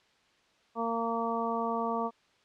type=harmonic tone; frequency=230 Hz; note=A#3; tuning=23 cents flat; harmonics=1 / 2 / 3 / 4 / 5; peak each=-35 / -35 / -35 / -35 / -35 dBFS; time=0.75-2.11 s; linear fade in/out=50 ms; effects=white hiss -66 dBFS RMS until 2.44 s + low-pass 4000 Hz 12 dB/octave